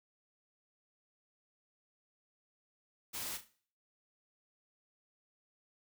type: noise with echo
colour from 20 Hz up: white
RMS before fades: -41 dBFS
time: 3.13-3.38 s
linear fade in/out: 20 ms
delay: 36 ms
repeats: 3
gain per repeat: -10 dB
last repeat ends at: 3.488 s
effects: noise-tail reverb RT60 0.5 s tail -18 dB re dry